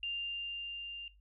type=tone with level ramp; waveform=sine; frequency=2794 Hz; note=F7; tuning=in tune; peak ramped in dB=-34 to -42 dBFS; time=0.03-1.08 s; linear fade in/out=2 ms; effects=noise-tail reverb RT60 0.2 s tail -17 dB re dry + added 50 Hz sine -60 dBFS peak until 1.2 s